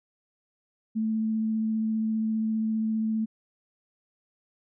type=tone with vibrato; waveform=sine; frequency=220 Hz; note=A3; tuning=in tune; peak=-24 dBFS; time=0.95-3.26 s; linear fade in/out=20 ms; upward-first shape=sine; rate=15 Hz; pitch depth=10 cents each way; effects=none